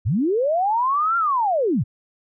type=linear two-way sweep; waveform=sine; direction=up then down; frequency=77.78 to 1396.9 to 83.1 Hz; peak=-17 dBFS; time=0.05-1.84 s; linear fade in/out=20 ms; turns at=1.17 s; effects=none